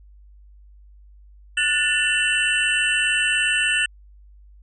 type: tone cluster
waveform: sine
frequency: 1463 / 1768 / 2707 / 2980 / 8150 Hz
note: F#6 / A6 / E7 / F#7 / C9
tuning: -20 / +8 / +45 / +12 / -47 cents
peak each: -26 / -23 / -22 / -24 / -30 dBFS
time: 1.57-3.86 s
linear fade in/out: 5 ms
effects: added 50 Hz sine -45 dBFS peak until 4.62 s